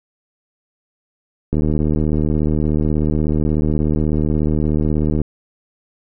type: click train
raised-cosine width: 3 ms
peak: -6 dBFS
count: 283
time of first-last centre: 1.53-5.216 s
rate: 76.5 Hz
effects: none